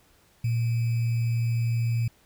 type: tone with sample-and-hold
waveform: sine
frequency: 116.54 Hz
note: A#2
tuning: in tune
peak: -22 dBFS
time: 0.44-2.08 s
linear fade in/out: 5 ms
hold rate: 2450 Hz
effects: pink hiss -61 dBFS RMS until 2.25 s